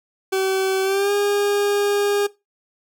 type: tone with pitch glide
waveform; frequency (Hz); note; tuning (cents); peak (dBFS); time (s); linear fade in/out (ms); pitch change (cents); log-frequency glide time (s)
40% pulse; 382.2 to 407.3; G4 to G#4; -44 to -34; -17; 0.32-2.27; 10; +110; 0.83-1.12
effects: noise-tail reverb RT60 0.2 s tail -18 dB re dry